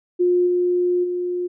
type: tone with level steps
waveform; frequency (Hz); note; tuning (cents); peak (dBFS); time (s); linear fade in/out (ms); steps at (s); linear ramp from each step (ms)
sine; 356.4; F4; +35; -14 / -16 / -21; 0.19-1.48; 20; 0.46 / 1.03; 20
effects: none